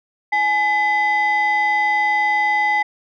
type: tone pair together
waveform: sine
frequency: 840.1 / 2012 Hz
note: G#5 / B6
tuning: +20 / +32 cents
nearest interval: octave + minor third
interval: 1512 cents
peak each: -16 dBFS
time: 0.32-2.83 s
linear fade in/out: 10 ms
effects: tanh soft clip ceiling -11 dBFS